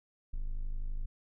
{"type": "tone", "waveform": "triangle", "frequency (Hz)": 25.99, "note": "G#0", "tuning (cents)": 2, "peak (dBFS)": -30, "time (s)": [0.33, 1.06], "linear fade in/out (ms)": 10, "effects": []}